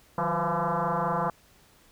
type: tone with frequency modulation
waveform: sine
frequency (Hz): 157.6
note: D#3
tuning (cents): +23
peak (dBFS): -24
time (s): 0.18-1.3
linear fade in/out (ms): 2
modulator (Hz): 170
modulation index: 6.9
effects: pink hiss -59 dBFS RMS until 1.91 s